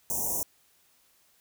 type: band-stop noise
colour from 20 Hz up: white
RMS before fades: -30 dBFS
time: 0.1-0.43 s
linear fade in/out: 0 ms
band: 1000 to 5700 Hz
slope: 96 dB/octave
effects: white hiss -65 dBFS RMS until 1.4 s